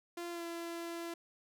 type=tone with pitch glide; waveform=sawtooth; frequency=344.8 to 338.1 Hz; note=F4 to E4; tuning=-22 to +44 cents; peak=-36 dBFS; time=0.17-1.14 s; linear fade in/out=5 ms; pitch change=-34 cents; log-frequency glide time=0.31-0.43 s; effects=none